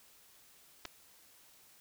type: clicks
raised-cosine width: 0.2 ms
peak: -25 dBFS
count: 2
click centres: 0.852 / 0.855 s
effects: white hiss -62 dBFS RMS until 1.8 s